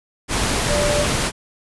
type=tone in noise; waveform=sine; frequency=587.3 Hz; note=D5; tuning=in tune; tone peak=-19 dBFS; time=0.67-1.07 s; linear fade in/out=50 ms; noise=pink; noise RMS=-20 dBFS; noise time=0.28-1.32 s; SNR=-2 dB; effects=resampled to 24000 Hz